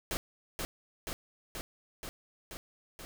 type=noise with echo; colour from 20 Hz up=pink; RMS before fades=-34 dBFS; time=0.11-0.17 s; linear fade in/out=0 ms; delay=480 ms; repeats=6; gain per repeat=-2 dB; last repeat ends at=3.05 s; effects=none